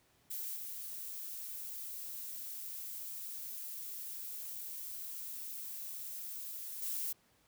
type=noise with level steps; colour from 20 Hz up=violet; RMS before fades=-41 / -44 / -38 dBFS; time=0.3-7.13 s; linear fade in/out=10 ms; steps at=0.56 / 6.82 s; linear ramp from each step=5 ms; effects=pink hiss -70 dBFS RMS until 7.47 s + high-pass 60 Hz 12 dB/octave